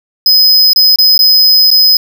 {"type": "tone with dropouts", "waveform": "square", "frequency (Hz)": 5040, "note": "D#8", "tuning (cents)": 21, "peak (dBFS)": -4, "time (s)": [0.26, 1.97], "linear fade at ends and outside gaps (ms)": 2, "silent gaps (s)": [[0.733, 0.76], [0.959, 0.986], [1.178, 1.191], [1.705, 1.713]], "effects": []}